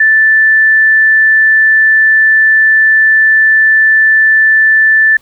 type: tone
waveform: sine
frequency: 1760 Hz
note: A6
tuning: in tune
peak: -4 dBFS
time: 0-5.17 s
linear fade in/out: 5 ms
effects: pink hiss -49 dBFS RMS until 5.21 s